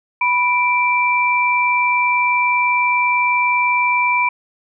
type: tone pair together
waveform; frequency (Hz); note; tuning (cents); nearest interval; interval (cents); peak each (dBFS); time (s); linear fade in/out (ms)
sine; 986 / 2345; B5 / D7; -3 / -3; octave + minor third; 1500; -16; 0.21-4.29; 5
effects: none